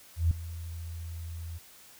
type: tone with ADSR envelope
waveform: sine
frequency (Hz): 83.2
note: E2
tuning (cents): +17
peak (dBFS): -19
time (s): 0.16-1.59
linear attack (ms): 150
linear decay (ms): 3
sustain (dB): -17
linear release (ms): 22
effects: white hiss -54 dBFS RMS until 1.99 s